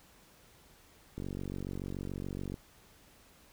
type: click train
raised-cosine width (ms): 3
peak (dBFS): -26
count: 65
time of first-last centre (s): 1.18-2.542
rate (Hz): 47
effects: pink hiss -61 dBFS RMS until 3.52 s